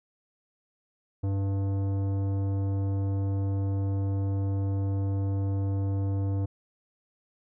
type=tone with tanh clipping; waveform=sine; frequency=98.1 Hz; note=G2; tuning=2 cents sharp; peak=-27 dBFS; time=1.23-6.46 s; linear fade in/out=10 ms; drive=14 dB; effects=none